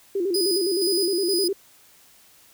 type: tone with vibrato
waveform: sine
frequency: 370 Hz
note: F#4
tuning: in tune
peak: -21 dBFS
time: 0.15-1.53 s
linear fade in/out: 5 ms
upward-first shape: square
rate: 9.7 Hz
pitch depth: 110 cents each way
type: tone with tremolo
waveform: sawtooth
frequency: 4978 Hz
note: D#8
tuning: in tune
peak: -20 dBFS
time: 0.34-1.48 s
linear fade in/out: 5 ms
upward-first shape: square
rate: 2.1 Hz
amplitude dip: 40%
effects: white hiss -54 dBFS RMS until 2.53 s